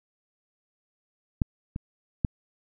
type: clicks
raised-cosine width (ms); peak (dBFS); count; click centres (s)
5; -10 / -20 / -10; 3; 1.418 / 1.761 / 2.248
effects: none

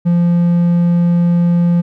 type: tone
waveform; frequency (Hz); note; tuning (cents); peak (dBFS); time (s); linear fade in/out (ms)
triangle; 172.9; F3; -17; -7; 0.05-1.82; 20
effects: none

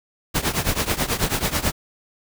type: noise with tremolo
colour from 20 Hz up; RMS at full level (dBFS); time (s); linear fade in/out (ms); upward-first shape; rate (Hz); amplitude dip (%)
pink; -19; 0.34-1.72; 20; triangle; 9.2; 90
effects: none

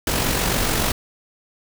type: noise with amplitude modulation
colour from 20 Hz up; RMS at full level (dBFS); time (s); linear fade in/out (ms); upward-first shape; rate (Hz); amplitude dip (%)
pink; -19; 0.07-0.92; 2; sine; 46.9; 40
effects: none

